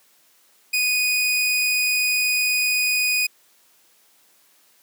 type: tone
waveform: sawtooth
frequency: 2481 Hz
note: D#7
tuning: 6 cents flat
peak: -15 dBFS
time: 0.73-3.27 s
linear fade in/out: 10 ms
effects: white hiss -58 dBFS RMS until 4.82 s + high-pass 200 Hz 12 dB/octave